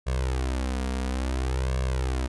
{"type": "tone with flanger", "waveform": "sawtooth", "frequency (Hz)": 64.4, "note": "C2", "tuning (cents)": -27, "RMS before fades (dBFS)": -27, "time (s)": [0.06, 2.28], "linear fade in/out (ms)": 20, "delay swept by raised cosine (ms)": [1.8, 4.3], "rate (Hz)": 0.58, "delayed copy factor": 0.95, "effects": ["resampled to 24000 Hz"]}